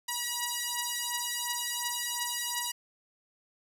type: beating tone pair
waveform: 5% pulse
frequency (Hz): 962 / 964.8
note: B5 / B5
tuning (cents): -46 / -41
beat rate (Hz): 2.8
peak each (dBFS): -22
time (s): 0.08-2.72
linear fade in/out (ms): 10
effects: none